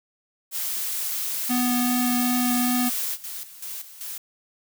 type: noise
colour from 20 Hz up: blue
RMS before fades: -28 dBFS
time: 0.51-3.18 s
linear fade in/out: 50 ms
type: tone with vibrato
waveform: square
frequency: 246.9 Hz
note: B3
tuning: in tune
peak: -22 dBFS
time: 1.49-2.9 s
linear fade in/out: 20 ms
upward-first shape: sine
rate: 2.6 Hz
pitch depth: 8 cents each way
type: noise with tremolo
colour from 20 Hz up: blue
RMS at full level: -34 dBFS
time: 2.47-4.18 s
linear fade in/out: 5 ms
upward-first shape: square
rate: 2.6 Hz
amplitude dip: 70%
effects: none